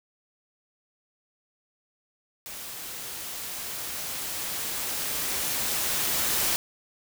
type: noise with level ramp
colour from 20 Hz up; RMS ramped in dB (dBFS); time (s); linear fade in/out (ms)
white; -39 to -25; 2.46-6.56; 0
effects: none